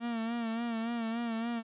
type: tone with vibrato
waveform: 45% pulse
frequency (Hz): 230.6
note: A#3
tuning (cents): -19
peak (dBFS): -32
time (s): 0-1.63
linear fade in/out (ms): 50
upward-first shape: sine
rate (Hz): 3.5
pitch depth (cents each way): 54
effects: resampled to 8000 Hz